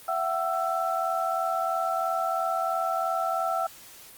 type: tone cluster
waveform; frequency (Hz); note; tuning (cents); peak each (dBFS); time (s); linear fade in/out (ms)
sine; 671 / 754 / 1329; E5 / F#5 / E6; +31 / +32 / +14; -29; 0.08-3.67; 5
effects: white hiss -48 dBFS RMS until 4.17 s + Opus 32 kbps